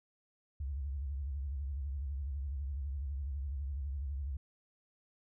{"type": "tone with vibrato", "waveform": "sine", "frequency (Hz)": 69.3, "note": "C#2", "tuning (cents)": 0, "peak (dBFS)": -35, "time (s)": [0.6, 4.37], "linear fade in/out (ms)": 5, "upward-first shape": "sine", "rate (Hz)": 12, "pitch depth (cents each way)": 140, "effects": []}